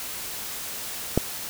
click, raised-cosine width 2 ms, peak -5 dBFS, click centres 1.176 s, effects white hiss -34 dBFS RMS until 1.49 s

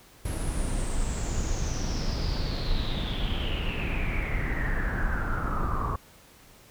brown noise with low-pass filter sweep, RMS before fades -28 dBFS, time 0.25-5.96 s, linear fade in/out 5 ms, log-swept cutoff 11000 to 1100 Hz, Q 9.2, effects pink hiss -54 dBFS RMS until 6.7 s

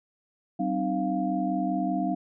sine tone cluster, 191 / 261.1 / 306.3 / 699 Hz, G3 / C4 / D#4 / F5, -45 / -3 / -27 / +1 cents, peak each -30 dBFS, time 0.59-2.15 s, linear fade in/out 10 ms, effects none

